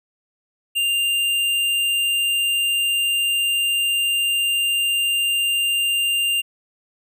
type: tone with hard clipping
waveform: sine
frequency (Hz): 2794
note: F7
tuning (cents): 0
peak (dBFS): -19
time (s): 0.75-6.42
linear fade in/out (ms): 20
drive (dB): 12
effects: none